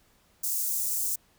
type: high-pass noise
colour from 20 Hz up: white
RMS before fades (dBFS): -29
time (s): 0.43-1.16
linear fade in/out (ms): 10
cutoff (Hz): 6500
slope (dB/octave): 24
effects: pink hiss -64 dBFS RMS until 1.38 s